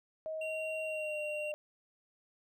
sine tone with pitch glide, 632 to 602.8 Hz, D#5 to D5, +27 to +45 cents, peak -36 dBFS, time 0.26-1.54 s, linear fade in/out 0 ms, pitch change -82 cents, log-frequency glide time 0.84-1.2 s
triangle tone, 2756 Hz, F7, 24 cents flat, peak -38 dBFS, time 0.41-1.52 s, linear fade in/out 5 ms
effects none

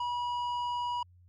sine tone with tanh clipping, 970 Hz, B5, 31 cents flat, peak -32 dBFS, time 0-1.03 s, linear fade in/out 5 ms, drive 9 dB, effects added 89 Hz sine -56 dBFS peak until 1.28 s + Opus 48 kbps

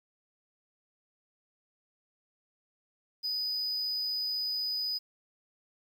triangle tone, 4978 Hz, D#8, in tune, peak -29 dBFS, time 3.23-4.99 s, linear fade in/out 20 ms, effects 10-bit

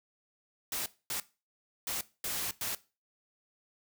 white noise bursts at uneven times, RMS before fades -35 dBFS, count 5, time 0.72-0.86 / 1.1-1.2 / 1.87-2.01 / 2.24-2.51 / 2.61-2.75 s, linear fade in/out 2 ms, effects noise-tail reverb RT60 0.3 s tail -18 dB re dry

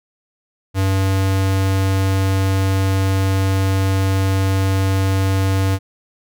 square tone, 96.2 Hz, G2, 32 cents flat, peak -15 dBFS, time 0.74-5.79 s, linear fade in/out 50 ms, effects none

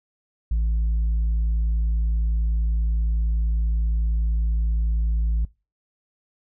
sine tone, 55.3 Hz, A1, 9 cents sharp, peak -16 dBFS, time 0.51-5.45 s, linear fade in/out 5 ms, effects noise-tail reverb RT60 0.3 s tail -25 dB re dry + tanh soft clip ceiling -18 dBFS

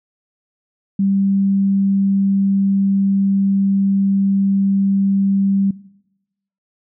sine tone, 196.2 Hz, G3, 2 cents sharp, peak -13 dBFS, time 0.99-5.71 s, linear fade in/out 5 ms, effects noise-tail reverb RT60 0.9 s tail -20 dB re dry

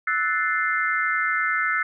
sine chord, F# half-diminished seventh, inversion third, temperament equal with one note detuned, 1311.7 / 1480 / 1760 / 2093 Hz, E6 / F#6 / A6 / C7, -9 / 0 / 0 / 0 cents, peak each -26 dBFS, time 0.07-1.83 s, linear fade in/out 5 ms, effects none

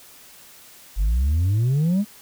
sine exponential sweep, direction up, 45.52 to 214.8 Hz, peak -14 dBFS, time 0.96-2.05 s, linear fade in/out 50 ms, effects tanh soft clip ceiling -16 dBFS + white hiss -47 dBFS RMS until 2.21 s

